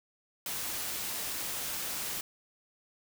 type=noise; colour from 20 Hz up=white; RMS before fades=-36 dBFS; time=0.46-2.21 s; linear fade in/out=2 ms; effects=none